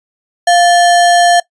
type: tone with sample-and-hold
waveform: sine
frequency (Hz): 698.5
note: F5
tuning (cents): 0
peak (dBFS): -5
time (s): 0.47-1.4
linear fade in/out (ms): 5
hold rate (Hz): 2450
effects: noise-tail reverb RT60 0.1 s tail -20 dB re dry + resampled to 22050 Hz